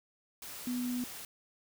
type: tone in noise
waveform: sine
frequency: 246.9 Hz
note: B3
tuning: in tune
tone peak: -32 dBFS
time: 0.67-1.04 s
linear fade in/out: 2 ms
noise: white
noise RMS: -45 dBFS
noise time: 0.42-1.25 s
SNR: +10 dB
effects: none